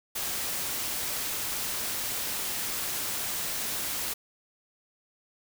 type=noise; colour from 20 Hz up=white; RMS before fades=-32 dBFS; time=0.15-4.14 s; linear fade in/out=10 ms; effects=none